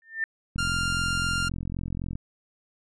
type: tone with exponential growth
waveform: sine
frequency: 1799 Hz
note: A6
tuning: 38 cents sharp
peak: -21 dBFS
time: 0.02-0.24 s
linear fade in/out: 1 ms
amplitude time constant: 47 ms
type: click train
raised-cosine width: 5 ms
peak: -20 dBFS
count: 71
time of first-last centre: 0.56-2.155 s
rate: 43.9 Hz
type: tone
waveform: sawtooth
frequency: 1396.9 Hz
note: F6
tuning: in tune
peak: -22 dBFS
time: 0.58-1.49 s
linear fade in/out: 10 ms
effects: resampled to 22050 Hz